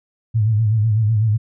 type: tone with vibrato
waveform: sine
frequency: 108.9 Hz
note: A2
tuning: 17 cents flat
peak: -13 dBFS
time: 0.34-1.38 s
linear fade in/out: 20 ms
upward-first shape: sine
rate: 8 Hz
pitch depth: 86 cents each way
effects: none